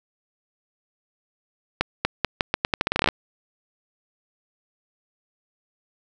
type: accelerating click train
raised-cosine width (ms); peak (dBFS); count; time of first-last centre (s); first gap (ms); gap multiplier
0.3; -3; 17; 1.81-3.088; 240; 0.82
effects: none